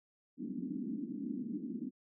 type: band-pass noise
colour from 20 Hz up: white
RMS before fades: -40 dBFS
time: 0.37-1.91 s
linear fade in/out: 50 ms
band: 200 to 290 Hz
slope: 48 dB/octave
effects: none